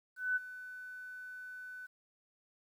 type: tone with ADSR envelope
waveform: sine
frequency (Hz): 1500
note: F#6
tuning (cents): +23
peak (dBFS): -28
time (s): 0.16-1.87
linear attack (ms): 200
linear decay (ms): 24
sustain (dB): -16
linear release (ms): 15
effects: 11-bit